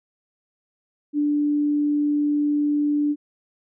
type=tone; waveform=sine; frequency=293.7 Hz; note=D4; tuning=in tune; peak=-18 dBFS; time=1.13-3.16 s; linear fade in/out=50 ms; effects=none